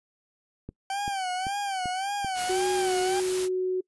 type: click train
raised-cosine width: 3 ms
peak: -24 dBFS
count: 5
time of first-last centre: 0.69-2.246 s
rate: 2.57 Hz
type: tone with vibrato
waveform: 40% pulse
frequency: 770 Hz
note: G5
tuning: 31 cents flat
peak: -27 dBFS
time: 0.9-3.2 s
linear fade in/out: 2 ms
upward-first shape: sine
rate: 1.8 Hz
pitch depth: 100 cents each way
type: noise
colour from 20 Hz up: white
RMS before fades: -34 dBFS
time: 2.34-3.49 s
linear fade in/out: 50 ms
type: tone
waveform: sine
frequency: 370 Hz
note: F#4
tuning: in tune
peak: -24 dBFS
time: 2.49-3.81 s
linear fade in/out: 10 ms
effects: noise-tail reverb RT60 0.1 s tail -24 dB re dry + resampled to 24000 Hz